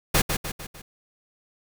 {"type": "noise with echo", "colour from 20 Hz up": "pink", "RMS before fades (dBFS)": -19, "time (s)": [0.14, 0.22], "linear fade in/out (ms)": 10, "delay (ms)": 150, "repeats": 4, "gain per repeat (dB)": -6, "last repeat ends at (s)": 0.82, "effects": []}